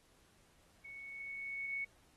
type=tone with level ramp; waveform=sine; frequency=2216 Hz; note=C#7; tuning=1 cent flat; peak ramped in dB=-48 to -36 dBFS; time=0.84-1.85 s; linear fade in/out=10 ms; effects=pink hiss -69 dBFS RMS until 2.16 s + AAC 32 kbps